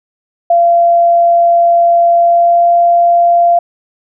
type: tone with pitch glide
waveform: sine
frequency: 686 to 690.4 Hz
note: F5 to F5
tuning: -31 to -20 cents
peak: -5 dBFS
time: 0.5-3.59 s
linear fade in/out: 5 ms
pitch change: +11 cents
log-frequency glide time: 2.16-2.7 s
effects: none